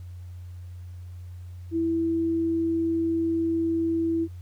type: tone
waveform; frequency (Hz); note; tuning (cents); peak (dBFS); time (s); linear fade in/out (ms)
sine; 329.6; E4; 0; -22; 1.71-4.28; 50
effects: added 89 Hz sine -37 dBFS peak until 4.41 s + pink hiss -62 dBFS RMS until 4.41 s